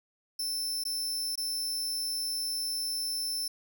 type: tone with dropouts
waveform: sawtooth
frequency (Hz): 5320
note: E8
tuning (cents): +15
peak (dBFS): -28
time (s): 0.39-3.48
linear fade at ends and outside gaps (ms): 5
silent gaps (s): 0.838-0.851 / 1.356-1.376
effects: none